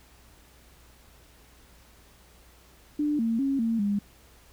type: tone with pitch steps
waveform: sine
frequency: 296.5 / 227.7 / 273.6 / 227.6 / 203.1 Hz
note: D4 / A#3 / C#4 / A#3 / G#3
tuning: +17 / -40 / -23 / -41 / -38 cents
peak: -23 dBFS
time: 2.99-3.99 s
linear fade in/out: 5 ms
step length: 200 ms
effects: added 60 Hz sine -57 dBFS peak until 4.52 s + pink hiss -57 dBFS RMS until 4.52 s